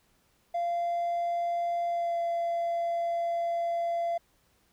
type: tone with pitch glide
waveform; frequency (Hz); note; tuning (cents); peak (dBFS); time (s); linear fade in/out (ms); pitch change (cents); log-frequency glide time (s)
triangle; 690 to 682.5; F5 to F5; -21 to -40; -24; 0.54-4.18; 10; -19; 1.88-2.19
effects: tanh soft clip ceiling -22 dBFS + pink hiss -68 dBFS RMS until 4.72 s